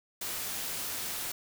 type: noise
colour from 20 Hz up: white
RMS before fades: -36 dBFS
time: 0.21-1.32 s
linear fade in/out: 5 ms
effects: none